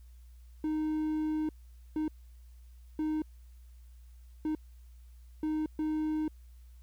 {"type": "tone bursts at uneven times", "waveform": "triangle", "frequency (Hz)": 309.4, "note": "D#4", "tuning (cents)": -10, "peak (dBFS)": -27, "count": 6, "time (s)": [[0.64, 1.49], [1.96, 2.08], [2.99, 3.22], [4.45, 4.55], [5.43, 5.66], [5.79, 6.28]], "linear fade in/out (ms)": 2, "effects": ["added 60 Hz sine -50 dBFS peak until 6.82 s", "white hiss -71 dBFS RMS until 6.82 s"]}